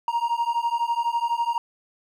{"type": "beating tone pair", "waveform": "triangle", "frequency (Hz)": [932.3, 944.3], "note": ["A#5", "A#5"], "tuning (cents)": [0, 22], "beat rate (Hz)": 12, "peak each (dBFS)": -23, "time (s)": [0.08, 1.58], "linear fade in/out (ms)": 2, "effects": []}